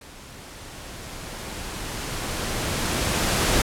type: noise with level ramp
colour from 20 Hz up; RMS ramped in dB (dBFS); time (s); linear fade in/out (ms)
pink; -44 to -20; 0.01-3.62; 5
effects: low-pass 11000 Hz 12 dB/octave